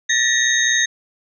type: tone cluster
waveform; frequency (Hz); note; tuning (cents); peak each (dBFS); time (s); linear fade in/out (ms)
sine; 1784 / 1908 / 3731 / 6360; A6 / A#6 / A#7 / G8; +23 / +40 / +1 / +24; -20; 0.09-0.86; 10
effects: none